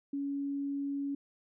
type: tone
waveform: sine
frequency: 280.5 Hz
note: C#4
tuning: 21 cents sharp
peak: -32 dBFS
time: 0.13-1.15 s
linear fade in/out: 5 ms
effects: none